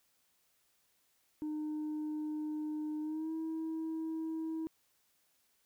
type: tone with pitch glide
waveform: sine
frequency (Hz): 305 to 321.1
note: D#4 to E4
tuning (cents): -34 to -45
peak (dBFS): -33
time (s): 1.42-4.67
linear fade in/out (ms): 0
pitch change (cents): +89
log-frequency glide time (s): 3.01-3.32
effects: tanh soft clip ceiling -34 dBFS + white hiss -74 dBFS RMS until 5.65 s